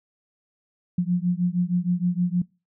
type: beating tone pair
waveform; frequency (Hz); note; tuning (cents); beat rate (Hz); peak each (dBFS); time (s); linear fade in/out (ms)
sine; 174.61 / 181.01; F3 / F#3; 0 / -38; 6.4; -23; 0.98-2.42; 5
effects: noise-tail reverb RT60 0.3 s tail -25 dB re dry